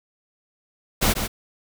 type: noise with echo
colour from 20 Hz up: pink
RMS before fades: -19 dBFS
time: 1.01-1.14 s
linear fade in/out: 20 ms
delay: 140 ms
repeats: 1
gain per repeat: -7 dB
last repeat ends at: 1.28 s
effects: none